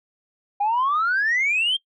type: exponential sweep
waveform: sine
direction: up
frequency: 796 to 3233 Hz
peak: -17 dBFS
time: 0.6-1.77 s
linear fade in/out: 10 ms
effects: noise-tail reverb RT60 0.1 s tail -22 dB re dry + tanh soft clip ceiling -15 dBFS